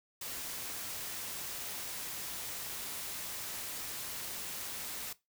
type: noise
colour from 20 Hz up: white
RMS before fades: -41 dBFS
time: 0.21-5.13 s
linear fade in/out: 5 ms
effects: noise-tail reverb RT60 0.2 s tail -18 dB re dry